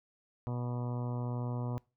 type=harmonic tone; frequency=122.1 Hz; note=B2; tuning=19 cents flat; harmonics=1 / 2 / 3 / 4 / 5 / 6 / 7 / 8 / 9 / 10; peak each=-34 / -41 / -48 / -47 / -49 / -51 / -53 / -50 / -56 / -58 dBFS; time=0.47-1.78 s; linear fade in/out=0 ms; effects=noise-tail reverb RT60 0.3 s tail -23 dB re dry